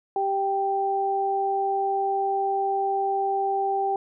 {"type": "tone pair together", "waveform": "sine", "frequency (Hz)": [392, 784], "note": ["G4", "G5"], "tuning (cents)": [0, 0], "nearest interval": "octave", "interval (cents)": 1200, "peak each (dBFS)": [-27, -23], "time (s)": [0.16, 3.96], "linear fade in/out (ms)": 2, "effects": []}